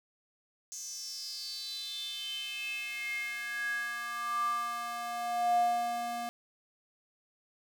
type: tone with high-pass filter sweep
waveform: square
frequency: 236.9 Hz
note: A#3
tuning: 28 cents sharp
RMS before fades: -35 dBFS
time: 0.72-6.29 s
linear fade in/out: 0 ms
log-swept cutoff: 6400 to 510 Hz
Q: 8.7
effects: none